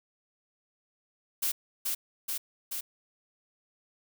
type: noise with echo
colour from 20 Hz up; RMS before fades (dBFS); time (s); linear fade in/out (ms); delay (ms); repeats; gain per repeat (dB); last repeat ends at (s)
blue; -29; 1.42-1.52; 10; 430; 3; -2; 2.81
effects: none